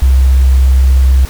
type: tone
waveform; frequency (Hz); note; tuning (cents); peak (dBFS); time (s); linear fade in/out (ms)
sine; 65.41; C2; 0; -4; 0.02-1.25; 0
effects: pink hiss -30 dBFS RMS until 1.29 s